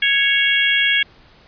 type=harmonic tone with a mistuned harmonic; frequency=554.4 Hz; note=C#5; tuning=in tune; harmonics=3 / 4 / 5 / 6; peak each=-19 / -18 / -21 / -19 dBFS; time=0.02-1.03 s; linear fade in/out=5 ms; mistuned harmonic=6; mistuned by=-16 cents; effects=pink hiss -49 dBFS RMS until 1.47 s + resampled to 11025 Hz